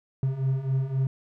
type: beating tone pair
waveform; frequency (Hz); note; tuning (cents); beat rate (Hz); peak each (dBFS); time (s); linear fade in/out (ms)
triangle; 130.81 / 134.61; C3 / C3; 0 / +50; 3.8; -27 / -23; 0.23-1.07; 2
effects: none